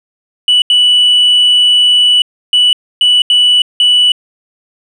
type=tone bursts at uneven times; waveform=sine; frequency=2959 Hz; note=F#7; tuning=1 cent flat; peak=-3 dBFS; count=6; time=0.48-0.62 / 0.7-2.22 / 2.53-2.73 / 3.01-3.22 / 3.3-3.62 / 3.8-4.12 s; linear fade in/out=2 ms; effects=tanh soft clip ceiling -3 dBFS